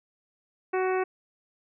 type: harmonic tone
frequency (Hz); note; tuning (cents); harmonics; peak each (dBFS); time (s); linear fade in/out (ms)
373.1; F#4; +14; 1 / 2 / 3 / 4 / 5 / 6 / 7; -25 / -31 / -35 / -37 / -39 / -41 / -42; 0.73-1.04; 10
effects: none